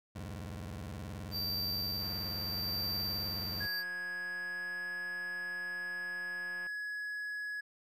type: tone with vibrato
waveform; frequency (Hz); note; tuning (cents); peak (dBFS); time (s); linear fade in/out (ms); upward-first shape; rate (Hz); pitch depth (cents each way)
25% pulse; 89.1; F2; +35; -37; 0.15-3.67; 10; square; 19; 270
type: tone with tremolo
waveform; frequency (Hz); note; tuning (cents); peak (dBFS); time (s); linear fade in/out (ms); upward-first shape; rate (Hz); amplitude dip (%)
square; 4670; D8; -11; -34; 1.31-3.84; 50; sine; 0.79; 35
type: click train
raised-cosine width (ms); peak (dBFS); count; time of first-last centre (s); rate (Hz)
0.5; -38; 830; 2.01-6.667; 178
type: tone with pitch glide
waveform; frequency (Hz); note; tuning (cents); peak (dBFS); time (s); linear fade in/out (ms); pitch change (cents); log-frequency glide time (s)
triangle; 1661.2 to 1683.4; G#6 to G#6; 0 to +23; -35; 3.6-7.61; 10; +23; 3.81-4.92
effects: none